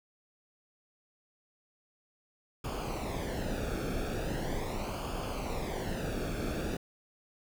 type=noise with flanger; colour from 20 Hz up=brown; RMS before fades=-35 dBFS; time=2.64-6.77 s; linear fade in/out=5 ms; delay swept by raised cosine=0.51 to 1.02 ms; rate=0.4 Hz; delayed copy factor=-0.7; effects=none